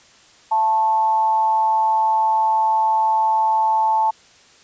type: tone with amplitude modulation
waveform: sine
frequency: 880 Hz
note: A5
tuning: in tune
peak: -12 dBFS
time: 0.51-4.11 s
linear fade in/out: 10 ms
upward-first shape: sine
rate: 206 Hz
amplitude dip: 50%
effects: white hiss -50 dBFS RMS until 4.63 s + resampled to 16000 Hz